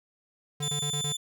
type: tone bursts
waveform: square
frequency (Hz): 146.9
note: D3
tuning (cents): +1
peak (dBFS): -32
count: 5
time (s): 0.6-1.124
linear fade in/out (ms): 5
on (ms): 84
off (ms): 26
type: tone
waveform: 25% pulse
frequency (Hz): 3520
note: A7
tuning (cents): 0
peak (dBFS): -26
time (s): 0.62-1.17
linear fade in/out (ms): 10
effects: none